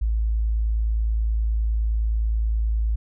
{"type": "tone", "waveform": "sine", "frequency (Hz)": 54.8, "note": "A1", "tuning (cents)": -6, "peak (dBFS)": -19, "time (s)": [0.01, 2.96], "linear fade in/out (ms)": 10, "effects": []}